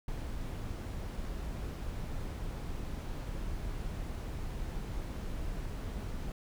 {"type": "noise", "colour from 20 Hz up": "brown", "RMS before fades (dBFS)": -38, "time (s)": [0.08, 6.32], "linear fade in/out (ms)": 2, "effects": []}